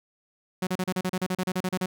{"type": "tone bursts", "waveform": "sawtooth", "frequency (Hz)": 184.3, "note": "F#3", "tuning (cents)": -7, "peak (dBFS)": -21, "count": 15, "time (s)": [0.62, 1.86], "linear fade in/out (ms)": 5, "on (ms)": 50, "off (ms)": 35, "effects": []}